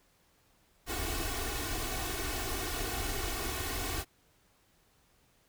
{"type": "noise with comb filter", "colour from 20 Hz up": "pink", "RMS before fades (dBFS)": -35, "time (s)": [0.86, 4.05], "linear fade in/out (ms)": 50, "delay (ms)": 2.7, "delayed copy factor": 0.95, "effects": ["pink hiss -68 dBFS RMS until 5.48 s"]}